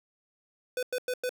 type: tone bursts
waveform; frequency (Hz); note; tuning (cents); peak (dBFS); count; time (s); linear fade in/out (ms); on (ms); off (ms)
square; 501; B4; +25; -29; 4; 0.77-1.293; 2; 58; 97
effects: none